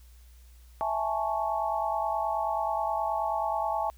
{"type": "chord", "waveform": "sine", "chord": "A major seventh", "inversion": "second", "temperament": "equal", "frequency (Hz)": [659.3, 830.6, 880, 1108.7], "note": ["E5", "G#5", "A5", "C#6"], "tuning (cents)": [0, 0, 0, 0], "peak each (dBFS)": [-32, -31, -31, -35], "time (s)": [0.81, 3.9], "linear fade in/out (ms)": 0, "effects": ["added 60 Hz sine -50 dBFS peak until 3.97 s", "white hiss -63 dBFS RMS until 3.97 s"]}